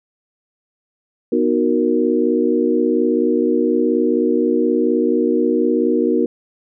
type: chord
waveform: sine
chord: B major seventh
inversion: none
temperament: equal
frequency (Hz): 246.9 / 311.1 / 370 / 466.2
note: B3 / D#4 / F#4 / A#4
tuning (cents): 0 / 0 / 0 / 0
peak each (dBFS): -19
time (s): 1.32-6.26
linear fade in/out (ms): 5
effects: none